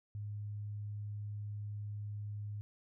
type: tone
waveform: sine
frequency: 103.83 Hz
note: G#2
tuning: in tune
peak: -39 dBFS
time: 0.15-2.61 s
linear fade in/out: 0 ms
effects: none